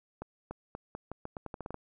accelerating click train, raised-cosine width 1 ms, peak -25 dBFS, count 13, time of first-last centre 0.22-1.744 s, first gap 290 ms, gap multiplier 0.83, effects none

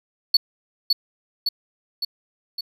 triangle tone with echo, 4435 Hz, C#8, in tune, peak -9 dBFS, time 0.34-0.37 s, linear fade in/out 5 ms, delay 560 ms, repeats 4, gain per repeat -4 dB, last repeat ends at 2.61 s, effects tanh soft clip ceiling -6 dBFS

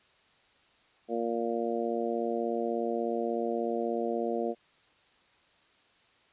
harmonic tone, 116.54 Hz, A#2, in tune, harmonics 2 / 3 / 4 / 5 / 6, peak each -35 / -34 / -33 / -36 / -36 dBFS, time 1.08-4.55 s, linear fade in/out 50 ms, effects white hiss -64 dBFS RMS until 6.32 s + resampled to 8000 Hz

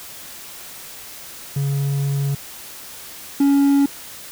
triangle tone pair in turn, 140 / 280 Hz, C#3 / C#4, +18 / +18 cents, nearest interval octave, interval 1200 cents, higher second, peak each -16 / -10 dBFS, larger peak second, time 1.56-2.35 / 3.4-3.86 s, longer first, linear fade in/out 5 ms, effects white hiss -37 dBFS RMS until 4.31 s

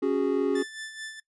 triangle chord, C# suspended fourth, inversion none, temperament equal with one note detuned, 277.2 / 370 / 412.9 Hz, C#4 / F#4 / G#4, 0 / 0 / -10 cents, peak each -25 dBFS, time 0.02-0.63 s, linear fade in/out 10 ms
sawtooth tone with tremolo, 1760 Hz, A6, in tune, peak -31 dBFS, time 0.55-1.2 s, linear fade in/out 5 ms, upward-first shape sine, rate 4.6 Hz, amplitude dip 60%
effects noise-tail reverb RT60 0.1 s tail -20 dB re dry + resampled to 24000 Hz

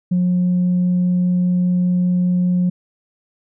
sine tone, 179.5 Hz, F3, 48 cents sharp, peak -12 dBFS, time 0.11-2.7 s, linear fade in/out 10 ms, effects tanh soft clip ceiling -11 dBFS

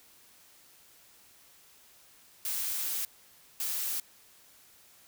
blue noise bursts at uneven times, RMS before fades -33 dBFS, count 2, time 2.45-3.05 / 3.6-4 s, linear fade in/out 2 ms, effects white hiss -59 dBFS RMS until 5.07 s

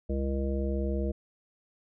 harmonic tone, 67.7 Hz, C#2, 40 cents flat, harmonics 1 / 3 / 5 / 7 / 9, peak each -29 / -34 / -36 / -37 / -39 dBFS, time 0.09-1.12 s, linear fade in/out 10 ms, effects none

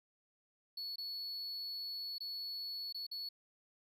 triangle tone with dropouts, 4405 Hz, C#8, 12 cents flat, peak -39 dBFS, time 0.77-3.29 s, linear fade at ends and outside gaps 5 ms, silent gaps 0.959-0.981 / 2.183-2.204 / 2.926-2.945 / 3.067-3.113 s, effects none

